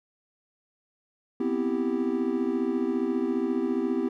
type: chord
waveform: triangle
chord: C major seventh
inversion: third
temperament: equal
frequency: 246.9 / 261.6 / 329.6 / 392 Hz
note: B3 / C4 / E4 / G4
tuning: 0 / 0 / 0 / 0 cents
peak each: -28 dBFS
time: 1.4-4.09 s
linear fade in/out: 5 ms
effects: none